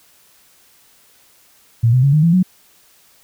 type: tone with pitch steps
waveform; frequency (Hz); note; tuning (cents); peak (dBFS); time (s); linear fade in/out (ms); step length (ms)
sine; 115.9 / 127.12 / 139.43 / 152.93 / 167.74 / 183.98; A#2 / C3 / C#3 / D#3 / E3 / F#3; -10 / -50 / +10 / -30 / +30 / -10; -9; 1.83-2.43; 10; 100
effects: white hiss -52 dBFS RMS until 3.23 s